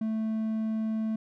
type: tone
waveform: triangle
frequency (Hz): 220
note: A3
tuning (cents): 0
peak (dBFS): -25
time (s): 0.01-1.16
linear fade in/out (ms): 5
effects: none